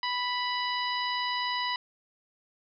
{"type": "harmonic tone", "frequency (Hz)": 987.8, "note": "B5", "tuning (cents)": 0, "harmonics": [1, 2, 3, 4, 5], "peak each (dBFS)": [-31, -34, -36, -37, -38], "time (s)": [0.03, 1.76], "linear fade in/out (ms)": 2, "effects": []}